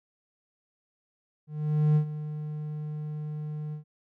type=tone with ADSR envelope; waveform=triangle; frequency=151.5 Hz; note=D#3; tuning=46 cents flat; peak=-16 dBFS; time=1.47-3.84 s; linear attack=490 ms; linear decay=89 ms; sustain=-14 dB; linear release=110 ms; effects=none